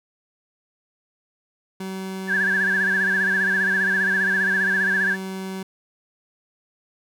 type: tone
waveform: 30% pulse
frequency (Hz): 190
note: F#3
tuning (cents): +46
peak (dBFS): -26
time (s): 1.8-5.63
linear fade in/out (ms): 5
type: tone with vibrato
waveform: sine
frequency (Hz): 1661.2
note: G#6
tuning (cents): 0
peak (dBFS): -18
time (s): 2.27-5.17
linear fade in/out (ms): 50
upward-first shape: sine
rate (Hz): 15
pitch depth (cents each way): 96
effects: none